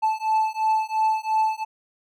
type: beating tone pair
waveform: triangle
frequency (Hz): 873 / 875.9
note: A5 / A5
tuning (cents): -14 / -8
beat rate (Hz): 2.9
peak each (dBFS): -21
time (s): 0.02-1.65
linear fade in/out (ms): 20
effects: none